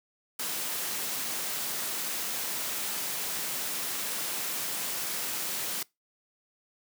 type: high-pass noise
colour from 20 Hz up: white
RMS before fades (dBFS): -33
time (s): 0.39-5.83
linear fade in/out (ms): 5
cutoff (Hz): 140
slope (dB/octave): 24
effects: noise-tail reverb RT60 0.2 s tail -23 dB re dry